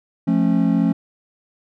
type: chord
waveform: triangle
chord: F augmented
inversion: none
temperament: just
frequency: 174.61 / 218.3 / 272.8 Hz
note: F3 / A3 / C#4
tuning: 0 / -13 / -28 cents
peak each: -17 dBFS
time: 0.27-0.93 s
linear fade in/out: 10 ms
effects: none